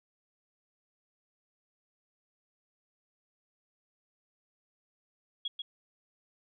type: tone with echo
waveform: sine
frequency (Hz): 3322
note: G#7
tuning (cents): 0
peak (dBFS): -31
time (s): 5.45-5.48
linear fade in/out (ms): 5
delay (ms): 140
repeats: 1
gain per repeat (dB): -4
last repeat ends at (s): 5.62
effects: none